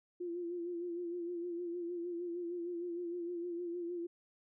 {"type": "tone with vibrato", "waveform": "sine", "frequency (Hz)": 346.8, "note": "F4", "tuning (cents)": -12, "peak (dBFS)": -37, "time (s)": [0.2, 4.07], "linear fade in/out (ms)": 10, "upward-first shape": "sine", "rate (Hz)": 6.5, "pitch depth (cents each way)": 47, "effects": []}